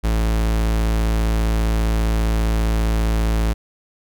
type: tone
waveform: 45% pulse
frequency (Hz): 55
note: A1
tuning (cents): 0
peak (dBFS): -16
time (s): 0.03-3.54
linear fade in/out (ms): 20
effects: none